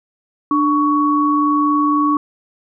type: tone pair together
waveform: sine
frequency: 296.4 / 1119 Hz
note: D4 / C#6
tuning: +16 / +16 cents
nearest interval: octave + major seventh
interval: 2300 cents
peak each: -15 dBFS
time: 0.51-2.17 s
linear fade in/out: 2 ms
effects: none